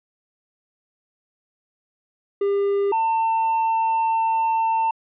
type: tone pair in turn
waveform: triangle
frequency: 400.4 / 898.9 Hz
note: G4 / A5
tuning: +37 / +37 cents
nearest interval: octave + major second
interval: 1400 cents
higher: second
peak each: -16 dBFS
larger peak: neither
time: 2.41-2.92 / 2.92-4.91 s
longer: second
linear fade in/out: 5 ms
effects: resampled to 8000 Hz